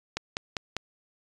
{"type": "click train", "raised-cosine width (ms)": 0.2, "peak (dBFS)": -12, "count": 4, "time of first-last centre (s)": [0.17, 0.766], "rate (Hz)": 5.03, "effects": ["resampled to 22050 Hz"]}